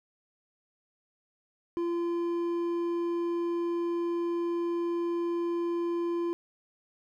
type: tone with hard clipping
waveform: triangle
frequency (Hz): 342.5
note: F4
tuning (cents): -34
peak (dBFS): -29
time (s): 1.77-6.33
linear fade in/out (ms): 0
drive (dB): 9
effects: none